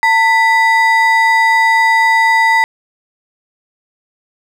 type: ring-modulated tone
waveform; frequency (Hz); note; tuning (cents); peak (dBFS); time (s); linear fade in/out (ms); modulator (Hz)
triangle; 1441; F#6; -46; -3; 0.03-2.64; 0; 539
effects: none